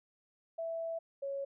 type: tone pair in turn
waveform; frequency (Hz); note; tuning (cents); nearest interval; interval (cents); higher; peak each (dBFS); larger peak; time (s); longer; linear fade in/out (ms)
sine; 660 / 553.6; E5 / C#5; +2 / -2; minor third; 304; first; -35 / -35; neither; 0.58-0.99 / 1.22-1.45; first; 10
effects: none